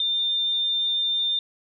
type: tone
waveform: sine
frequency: 3603 Hz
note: A7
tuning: 40 cents sharp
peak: -21 dBFS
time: 0-1.39 s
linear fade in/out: 2 ms
effects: none